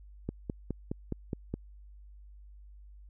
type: click train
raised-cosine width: 3 ms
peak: -20 dBFS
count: 7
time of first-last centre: 0.29-1.54 s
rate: 4.8 Hz
effects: added 50 Hz sine -49 dBFS peak until 3.09 s